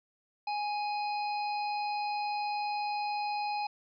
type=harmonic tone; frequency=830.6 Hz; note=G#5; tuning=in tune; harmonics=1 / 3 / 5 / 6; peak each=-31 / -41 / -45 / -47 dBFS; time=0.47-3.67 s; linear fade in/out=5 ms; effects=none